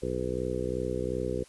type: harmonic tone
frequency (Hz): 62.7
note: B1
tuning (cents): +27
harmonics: 1 / 2 / 3 / 4 / 5 / 6 / 7 / 8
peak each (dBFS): -38 / -38 / -39 / -40 / -39 / -35 / -35 / -35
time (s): 0.02-1.44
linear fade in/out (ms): 10
effects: white hiss -56 dBFS RMS until 1.48 s + resampled to 24000 Hz